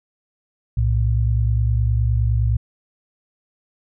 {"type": "tone pair together", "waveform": "sine", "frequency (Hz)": [63.16, 112.9], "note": ["B1", "A2"], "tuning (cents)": [39, 45], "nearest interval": "minor seventh", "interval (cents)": 1006, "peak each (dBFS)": -18, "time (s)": [0.77, 2.57], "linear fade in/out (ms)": 5, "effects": []}